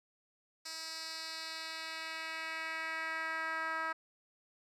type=tone with band-pass filter sweep; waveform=10% pulse; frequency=321.9 Hz; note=E4; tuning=41 cents flat; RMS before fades=-40 dBFS; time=0.65-3.93 s; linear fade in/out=10 ms; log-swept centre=5700 to 1400 Hz; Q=1.8; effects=none